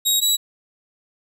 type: tone pair in turn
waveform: 20% pulse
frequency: 3795 / 3897 Hz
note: A#7 / B7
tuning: +30 / -24 cents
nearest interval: unison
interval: 46 cents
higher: second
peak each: -10 dBFS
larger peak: neither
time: 0.05-0.21 / 0.21-0.37 s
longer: neither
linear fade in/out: 20 ms
effects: none